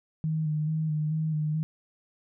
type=tone with vibrato; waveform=sine; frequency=155.1 Hz; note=D#3; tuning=5 cents flat; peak=-25 dBFS; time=0.24-1.63 s; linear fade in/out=0 ms; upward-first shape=square; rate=2.3 Hz; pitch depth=27 cents each way; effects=none